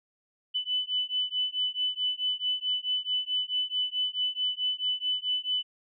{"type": "beating tone pair", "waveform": "sine", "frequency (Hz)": [2996, 3000.6], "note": ["F#7", "F#7"], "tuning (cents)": [21, 24], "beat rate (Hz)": 4.6, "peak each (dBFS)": [-30, -30], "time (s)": [0.54, 5.63], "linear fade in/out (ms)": 20, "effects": []}